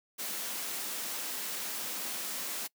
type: high-pass noise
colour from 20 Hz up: white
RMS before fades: -37 dBFS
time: 0.18-2.68 s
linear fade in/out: 20 ms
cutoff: 170 Hz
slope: 96 dB/octave
effects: noise-tail reverb RT60 0.1 s tail -24 dB re dry